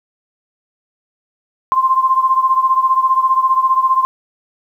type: beating tone pair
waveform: sine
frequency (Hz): 1046 / 1061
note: C6 / C6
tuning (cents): -1 / +24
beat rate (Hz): 15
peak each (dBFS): -12 / -16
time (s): 1.72-4.05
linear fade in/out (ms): 0
effects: 8-bit